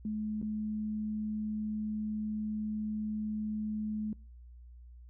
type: tone with dropouts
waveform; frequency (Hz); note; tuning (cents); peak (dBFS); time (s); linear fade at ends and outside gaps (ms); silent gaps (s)
sine; 213.9; A3; -49; -32; 0.05-4.13; 2; 0.416-0.426
effects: noise-tail reverb RT60 0.4 s tail -25 dB re dry + added 60 Hz sine -49 dBFS peak until 5.09 s